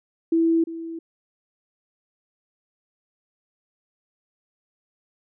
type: tone with echo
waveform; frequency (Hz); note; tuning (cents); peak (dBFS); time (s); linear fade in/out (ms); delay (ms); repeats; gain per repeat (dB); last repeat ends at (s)
sine; 329.6; E4; 0; -16; 0.32-0.64; 5; 350; 1; -14; 0.99
effects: none